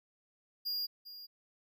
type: tone with echo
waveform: square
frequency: 4831 Hz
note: D8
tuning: 48 cents sharp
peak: -34 dBFS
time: 0.65-0.87 s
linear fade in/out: 20 ms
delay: 400 ms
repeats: 1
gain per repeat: -13 dB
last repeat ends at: 1.27 s
effects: none

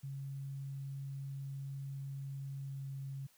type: tone with pitch glide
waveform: sine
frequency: 137.3 to 136.35 Hz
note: C#3 to C#3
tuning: -16 to -28 cents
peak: -40 dBFS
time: 0.03-3.27 s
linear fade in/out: 10 ms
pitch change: -12 cents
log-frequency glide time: 2.63-2.85 s
effects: white hiss -68 dBFS RMS until 3.37 s

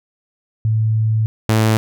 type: tone pair in turn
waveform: sine / sawtooth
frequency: 110 / 110 Hz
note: A2 / A2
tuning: 0 / 0 cents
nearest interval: unison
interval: 0 cents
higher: neither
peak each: -13 / -8 dBFS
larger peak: second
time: 0.65-1.26 / 1.49-1.77 s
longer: first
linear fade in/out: 0 ms
effects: none

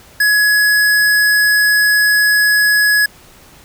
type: tone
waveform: square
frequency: 1684 Hz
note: G#6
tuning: 24 cents sharp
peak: -10 dBFS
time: 0.2-3.06 s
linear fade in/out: 5 ms
effects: pink hiss -43 dBFS RMS until 3.64 s

